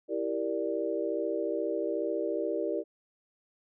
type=chord; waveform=sine; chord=E half-diminished seventh; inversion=none; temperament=equal; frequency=329.6 / 392 / 466.2 / 587.3 Hz; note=E4 / G4 / Bb4 / D5; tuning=0 / 0 / 0 / 0 cents; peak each=-34 dBFS; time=0.08-2.84 s; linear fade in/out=50 ms; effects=none